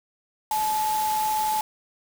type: tone in noise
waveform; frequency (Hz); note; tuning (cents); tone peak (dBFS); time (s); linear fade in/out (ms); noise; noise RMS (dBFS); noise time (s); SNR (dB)
sine; 861; A5; -38; -22; 0.51-1.61; 2; white; -33; 0.51-1.61; +8
effects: none